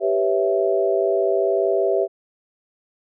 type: chord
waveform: sine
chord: C# half-diminished seventh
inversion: second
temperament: equal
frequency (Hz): 392 / 493.9 / 554.4 / 659.3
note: G4 / B4 / C#5 / E5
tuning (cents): 0 / 0 / 0 / 0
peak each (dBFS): -20 / -25 / -25 / -21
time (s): 0-2.08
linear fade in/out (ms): 50
effects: none